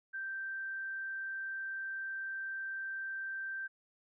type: tone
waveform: sine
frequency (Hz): 1566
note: G6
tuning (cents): -2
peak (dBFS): -37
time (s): 0.13-3.68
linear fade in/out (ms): 20
effects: none